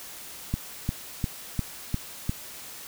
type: click train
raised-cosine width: 5 ms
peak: -13 dBFS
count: 6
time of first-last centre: 0.54-2.294 s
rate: 2.85 Hz
effects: white hiss -42 dBFS RMS until 2.87 s